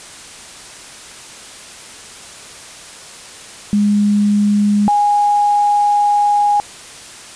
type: tone pair in turn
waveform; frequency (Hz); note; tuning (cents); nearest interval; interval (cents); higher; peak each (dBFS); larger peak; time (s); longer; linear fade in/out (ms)
sine; 206.1 / 824.4; G#3 / G#5; -13 / -13; 2 octaves; 2400; second; -10; neither; 3.73-4.88 / 4.88-6.6; second; 0
effects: white hiss -35 dBFS RMS until 7.35 s + resampled to 22050 Hz